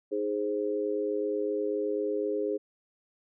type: chord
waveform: sine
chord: Ab major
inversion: second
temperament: equal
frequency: 311.1 / 415.3 / 523.3 Hz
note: Eb4 / Ab4 / C5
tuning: 0 / 0 / 0 cents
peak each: -34 / -29 / -34 dBFS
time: 0.11-2.58 s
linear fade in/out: 20 ms
effects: none